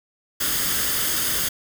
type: noise with comb filter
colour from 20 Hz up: white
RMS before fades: -23 dBFS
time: 0.4-1.49 s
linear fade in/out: 10 ms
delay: 0.61 ms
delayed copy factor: +0.55
effects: none